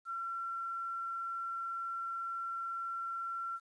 sine tone with quantisation, 1359 Hz, F6, 48 cents flat, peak -36 dBFS, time 0.05-3.6 s, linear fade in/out 50 ms, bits 11, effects resampled to 24000 Hz

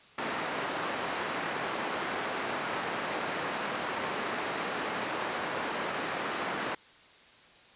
white band-pass noise, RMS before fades -34 dBFS, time 0.18-6.75 s, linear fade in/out 5 ms, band 200 to 1600 Hz, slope 12 dB/octave, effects white hiss -56 dBFS RMS until 7.75 s + resampled to 8000 Hz

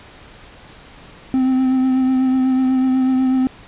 triangle tone with vibrato, 259.8 Hz, C4, 12 cents flat, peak -11 dBFS, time 1.34-3.47 s, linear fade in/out 0 ms, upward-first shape triangle, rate 8.1 Hz, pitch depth 24 cents each way, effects pink hiss -42 dBFS RMS until 3.67 s + resampled to 8000 Hz

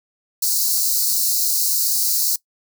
white high-pass noise, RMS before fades -19 dBFS, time 0.42-2.36 s, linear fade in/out 5 ms, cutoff 4100 Hz, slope 96 dB/octave, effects noise-tail reverb RT60 0.1 s tail -21 dB re dry

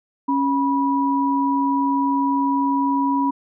sine tone pair together, 275.9 / 976 Hz, C#4 / B5, -8 / -21 cents, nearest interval octave + minor seventh, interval 2187 cents, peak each -19 / -20 dBFS, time 0.28-3.31 s, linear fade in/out 10 ms, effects none

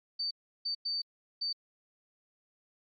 sine tone bursts at uneven times, 4584 Hz, D8, 43 cents flat, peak -31 dBFS, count 4, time 0.19-0.31 / 0.65-0.75 / 0.85-1.02 / 1.41-1.53 s, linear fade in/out 10 ms, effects Opus 48 kbps

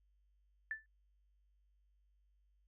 sine tone with exponential decay, 1760 Hz, A6, in tune, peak -34 dBFS, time 0.71-0.86 s, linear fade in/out 1 ms, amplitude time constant 31 ms, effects added 50 Hz sine -70 dBFS peak until 2.67 s

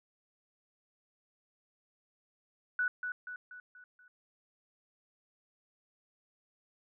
sine tone with echo, 1480 Hz, F#6, in tune, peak -28 dBFS, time 2.79-2.88 s, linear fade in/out 2 ms, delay 240 ms, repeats 5, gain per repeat -6 dB, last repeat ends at 4.08 s, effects none

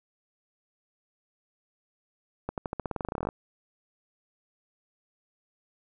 accelerating click train, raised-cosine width 1 ms, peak -17 dBFS, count 19, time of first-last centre 2.49-3.289 s, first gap 88 ms, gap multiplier 0.91, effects none

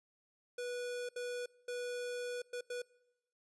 square tone bursts at uneven times, 489.5 Hz, B4, 15 cents flat, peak -39 dBFS, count 5, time 0.58-1.09 / 1.16-1.46 / 1.68-2.42 / 2.53-2.61 / 2.7-2.82 s, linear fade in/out 5 ms, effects noise-tail reverb RT60 1.0 s tail -24 dB re dry + resampled to 24000 Hz

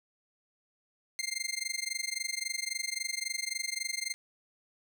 15% pulse tone with amplitude modulation, 2100 Hz, C7, 6 cents sharp, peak -23 dBFS, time 1.19-4.14 s, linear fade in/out 0 ms, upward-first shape sine, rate 23.7 Hz, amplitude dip 95%, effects none

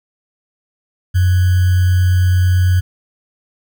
sine tone with sample-and-hold, 90.9 Hz, F#2, 30 cents flat, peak -9 dBFS, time 1.14-2.81 s, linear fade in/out 20 ms, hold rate 1575 Hz, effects none

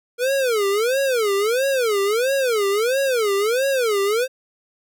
square tone with vibrato, 466.2 Hz, A#4, in tune, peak -18 dBFS, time 0.18-4.28 s, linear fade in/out 50 ms, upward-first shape sine, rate 1.5 Hz, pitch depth 290 cents each way, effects none

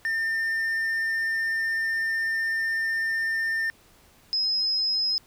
triangle / sine tone pair in turn, 1804 / 5102 Hz, A6 / D#8, +43 / +43 cents, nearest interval octave + tritone, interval 1800 cents, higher second, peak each -22 dBFS, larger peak neither, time 0.05-3.7 / 4.33-5.18 s, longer first, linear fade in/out 0 ms, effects pink hiss -57 dBFS RMS until 5.26 s

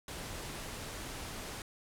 pink low-pass noise, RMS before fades -43 dBFS, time 0.08-1.62 s, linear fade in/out 2 ms, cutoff 12000 Hz, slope 24 dB/octave, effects none

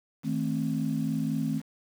sine chord, A diminished, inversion second, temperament just, 158.4 / 220 / 264 Hz, Eb3 / A3 / C4, +31 / 0 / +16 cents, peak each -30 dBFS, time 0.23-1.62 s, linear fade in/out 50 ms, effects tanh soft clip ceiling -17 dBFS + 8-bit

